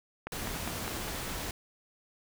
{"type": "click train", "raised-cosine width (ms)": 0.5, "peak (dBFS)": -21, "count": 5, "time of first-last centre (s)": [0.27, 1.081], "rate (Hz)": 4.93}
{"type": "noise", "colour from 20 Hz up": "pink", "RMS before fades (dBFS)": -37, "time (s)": [0.32, 1.51], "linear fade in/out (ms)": 2}
{"effects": []}